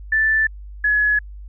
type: tone pair in turn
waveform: sine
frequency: 1760 / 1693.8 Hz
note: A6 / G#6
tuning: 0 / +34 cents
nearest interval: minor second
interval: 66 cents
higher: first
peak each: -14 dBFS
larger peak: neither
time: 0.12-0.47 / 0.84-1.19 s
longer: neither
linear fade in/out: 5 ms
effects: added 50 Hz sine -33 dBFS peak until 1.48 s